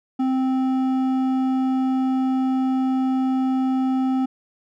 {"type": "tone with hard clipping", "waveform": "sine", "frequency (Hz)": 261.2, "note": "C4", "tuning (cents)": -3, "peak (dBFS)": -20, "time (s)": [0.19, 4.26], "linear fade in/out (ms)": 10, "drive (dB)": 8, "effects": []}